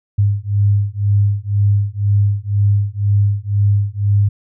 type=beating tone pair; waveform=sine; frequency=100.7 / 102.7 Hz; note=G2 / G#2; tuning=+47 / -19 cents; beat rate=2 Hz; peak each=-15 dBFS; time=0.18-4.29 s; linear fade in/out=10 ms; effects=none